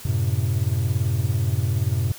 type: chord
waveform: triangle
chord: F# diminished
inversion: none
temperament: equal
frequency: 92.5 / 110 / 130.81 Hz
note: F#2 / A2 / C3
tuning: 0 / 0 / 0 cents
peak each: -22 / -21 / -23 dBFS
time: 0.05-2.12 s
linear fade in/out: 5 ms
effects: white hiss -41 dBFS RMS until 2.18 s